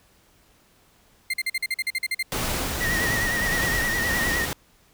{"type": "tone bursts", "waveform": "35% pulse", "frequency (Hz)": 2093, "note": "C7", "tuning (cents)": 0, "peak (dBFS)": -21, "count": 12, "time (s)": [1.3, 2.228], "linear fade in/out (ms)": 5, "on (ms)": 37, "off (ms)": 44}
{"type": "noise with tremolo", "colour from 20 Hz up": "pink", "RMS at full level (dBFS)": -26, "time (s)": [2.32, 4.53], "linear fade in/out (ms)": 0, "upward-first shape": "sine", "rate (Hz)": 1.7, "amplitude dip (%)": 25}
{"type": "tone with vibrato", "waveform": "triangle", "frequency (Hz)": 1890, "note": "A#6", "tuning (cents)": 23, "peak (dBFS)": -22, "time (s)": [2.8, 4.46], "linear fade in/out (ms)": 20, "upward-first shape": "sine", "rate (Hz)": 9.7, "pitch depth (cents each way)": 56}
{"effects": ["pink hiss -59 dBFS RMS until 4.93 s"]}